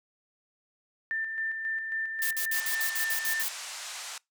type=tone with tremolo; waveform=sine; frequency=1787 Hz; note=A6; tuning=26 cents sharp; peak=-28 dBFS; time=1.11-3.43 s; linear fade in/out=0 ms; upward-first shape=square; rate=3.7 Hz; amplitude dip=40%
type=noise bursts; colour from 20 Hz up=blue; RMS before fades=-31 dBFS; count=9; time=2.22-3.483 s; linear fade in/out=0 ms; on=87 ms; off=60 ms
type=band-pass noise; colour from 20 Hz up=white; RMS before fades=-40 dBFS; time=2.54-4.18 s; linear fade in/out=2 ms; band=690 to 8400 Hz; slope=24 dB/octave
effects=noise-tail reverb RT60 0.2 s tail -25 dB re dry